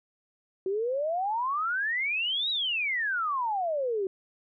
sine exponential two-way sweep, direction up then down, 370 to 3934 to 370 Hz, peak -26 dBFS, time 0.66-4.07 s, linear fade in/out 2 ms, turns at 2.5 s, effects none

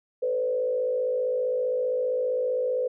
sine tone with frequency modulation, 505 Hz, B4, 39 cents sharp, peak -23 dBFS, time 0.22-2.88 s, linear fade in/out 10 ms, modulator 55.3 Hz, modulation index 0.72, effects none

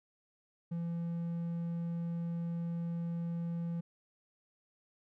triangle tone, 169.3 Hz, E3, 46 cents sharp, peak -32 dBFS, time 0.71-3.81 s, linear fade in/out 10 ms, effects none

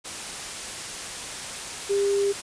sine tone in noise, 399.7 Hz, G4, 34 cents sharp, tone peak -20 dBFS, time 1.89-2.33 s, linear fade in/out 20 ms, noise white, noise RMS -34 dBFS, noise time 0.04-2.42 s, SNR +11 dB, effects resampled to 22050 Hz

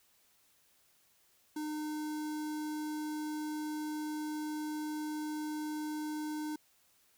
square tone with notch filter, 304.6 Hz, D#4, 37 cents flat, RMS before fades -38 dBFS, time 1.56-6.56 s, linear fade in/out 5 ms, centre 2500 Hz, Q 1.1, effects white hiss -69 dBFS RMS until 7.17 s

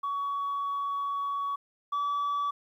sine tone pair in turn, 1126 / 1148.3 Hz, C#6 / D6, +27 / -39 cents, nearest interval unison, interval 34 cents, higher second, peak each -27 / -24 dBFS, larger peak second, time 0.03-1.56 / 1.92-2.51 s, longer first, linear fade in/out 10 ms, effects tanh soft clip ceiling -26 dBFS + 11-bit

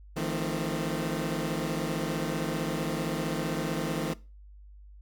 20% pulse chord, F dominant seventh, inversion third, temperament equal with one note detuned, 155.56 / 171.02 / 220 / 261.6 Hz, Eb3 / F3 / A3 / C4, 0 / -36 / 0 / 0 cents, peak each -28 / -30 / -31 / -32 dBFS, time 0.16-4.14 s, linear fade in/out 10 ms, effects noise-tail reverb RT60 0.3 s tail -20 dB re dry + added 50 Hz sine -47 dBFS peak until 5.01 s

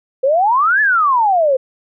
sine exponential two-way sweep, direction up then down, 507 to 1761 to 507 Hz, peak -10 dBFS, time 0.23-1.57 s, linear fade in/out 10 ms, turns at 0.81 s, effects none

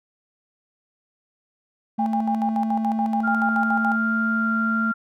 triangle tone, 221.8 Hz, A3, 14 cents sharp, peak -20 dBFS, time 1.98-4.92 s, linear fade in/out 10 ms
sine tone with tremolo, 807 Hz, G#5, 50 cents flat, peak -21 dBFS, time 1.99-3.96 s, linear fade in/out 5 ms, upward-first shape square, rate 7 Hz, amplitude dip 80%
sine tone with pitch glide, 1396.9 to 1387.3 Hz, F6 to F6, 0 to -12 cents, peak -22 dBFS, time 3.23-4.94 s, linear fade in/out 20 ms, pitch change -12 cents, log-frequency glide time 4.35-4.47 s
effects none

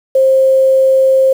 sine tone with quantisation, 530 Hz, C5, 22 cents sharp, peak -6 dBFS, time 0.15-1.33 s, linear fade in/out 5 ms, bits 6, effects none

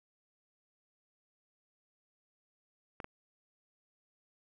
clicks, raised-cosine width 0.5 ms, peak -27 dBFS, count 2, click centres 3.002 / 3.044 s, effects none

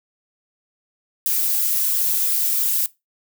violet noise with flanger, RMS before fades -20 dBFS, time 1.26-2.86 s, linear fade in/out 0 ms, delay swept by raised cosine 0.56 to 4.46 ms, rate 2.9 Hz, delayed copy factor +0.65, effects noise-tail reverb RT60 0.2 s tail -19 dB re dry

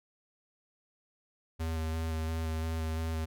square tone with vibrato, 80.5 Hz, E2, 41 cents flat, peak -32 dBFS, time 1.59-3.26 s, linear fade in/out 20 ms, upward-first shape square, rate 2.9 Hz, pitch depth 14 cents each way, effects none

